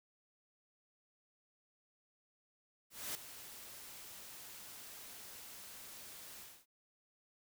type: noise with ADSR envelope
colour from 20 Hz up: white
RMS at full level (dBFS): -40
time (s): 2.9-6.66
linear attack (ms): 250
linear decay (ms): 3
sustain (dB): -12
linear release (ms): 250
effects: none